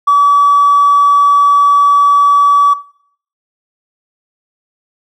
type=tone with tanh clipping; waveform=triangle; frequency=1145 Hz; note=D6; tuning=44 cents flat; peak=-4 dBFS; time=0.07-2.74 s; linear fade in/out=10 ms; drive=1 dB; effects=noise-tail reverb RT60 0.6 s tail -19 dB re dry